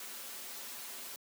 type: noise with comb filter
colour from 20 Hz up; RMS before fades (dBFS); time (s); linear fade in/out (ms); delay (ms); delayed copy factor
white; -45; 0-1.16; 2; 6.4; -0.7
effects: high-pass 200 Hz 12 dB/octave